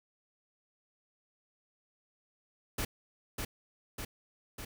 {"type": "noise with echo", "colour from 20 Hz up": "pink", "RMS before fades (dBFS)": -34, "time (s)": [2.78, 2.85], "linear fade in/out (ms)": 5, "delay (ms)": 600, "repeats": 3, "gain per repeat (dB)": -3, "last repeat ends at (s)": 4.65, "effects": []}